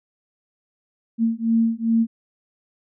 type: beating tone pair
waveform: sine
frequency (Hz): 226.4 / 228.9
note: A3 / A#3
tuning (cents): +50 / -31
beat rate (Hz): 2.5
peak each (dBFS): -20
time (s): 1.18-2.07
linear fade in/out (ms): 50
effects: none